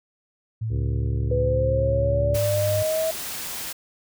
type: tone with pitch glide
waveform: sine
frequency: 111 to 102.38 Hz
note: A2 to G#2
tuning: +16 to -24 cents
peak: -24 dBFS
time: 0.61-2.83 s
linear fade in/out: 10 ms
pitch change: -140 cents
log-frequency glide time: 2.2-2.62 s
type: harmonic tone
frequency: 70 Hz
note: C#2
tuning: 18 cents sharp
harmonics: 1 / 2 / 3 / 4 / 5 / 6 / 7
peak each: -25 / -33 / -40 / -39 / -39 / -41 / -45 dBFS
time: 0.69-2.39 s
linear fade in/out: 50 ms
type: linear sweep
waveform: sine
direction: up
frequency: 493.9 to 647 Hz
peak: -21 dBFS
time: 1.31-3.11 s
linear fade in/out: 5 ms
type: noise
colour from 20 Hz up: white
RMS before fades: -32 dBFS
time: 2.34-3.73 s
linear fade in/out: 10 ms
effects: none